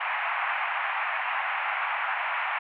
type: band-pass noise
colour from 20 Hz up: pink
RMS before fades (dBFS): -29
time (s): 0-2.59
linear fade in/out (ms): 10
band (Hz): 750 to 2600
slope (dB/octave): 48
effects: none